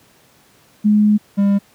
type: tone pair in turn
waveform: sine / triangle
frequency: 210 / 199.97 Hz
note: G#3 / G3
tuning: +19 / +35 cents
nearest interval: minor second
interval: 84 cents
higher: first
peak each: -9 dBFS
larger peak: neither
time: 0.84-1.18 / 1.37-1.59 s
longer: first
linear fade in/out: 20 ms
effects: pink hiss -52 dBFS RMS until 1.74 s + high-pass 100 Hz 12 dB/octave